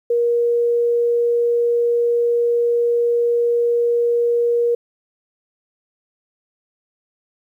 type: tone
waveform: sine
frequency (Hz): 473.9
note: A#4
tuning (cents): +28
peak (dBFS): -14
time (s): 0.1-4.75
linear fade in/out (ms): 5
effects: 9-bit